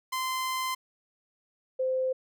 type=tone pair in turn; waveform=sawtooth / sine; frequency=1036 / 518.3 Hz; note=C6 / C5; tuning=-17 / -16 cents; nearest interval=octave; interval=1199 cents; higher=first; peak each=-25 dBFS; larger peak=neither; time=0.12-0.75 / 1.79-2.13 s; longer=first; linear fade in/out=10 ms; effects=none